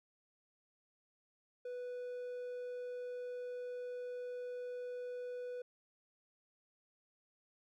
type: tone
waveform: triangle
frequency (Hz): 493.9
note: B4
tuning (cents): 0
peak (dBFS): -39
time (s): 1.65-5.62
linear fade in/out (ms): 5
effects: none